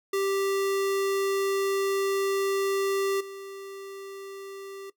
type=tone with level steps; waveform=square; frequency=392 Hz; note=G4; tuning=in tune; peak=-25 / -39 dBFS; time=0.13-4.9 s; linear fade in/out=5 ms; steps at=3.2 s; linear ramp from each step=10 ms; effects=noise-tail reverb RT60 0.1 s tail -17 dB re dry